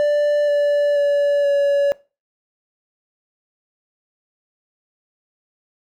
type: tone with pitch steps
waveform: triangle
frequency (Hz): 587.3 / 580.6 / 573.9 / 567.3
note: D5 / D5 / D5 / C#5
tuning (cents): 0 / -20 / -40 / +40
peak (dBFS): -12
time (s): 0-1.92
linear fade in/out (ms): 0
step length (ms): 480
effects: noise-tail reverb RT60 0.3 s tail -21 dB re dry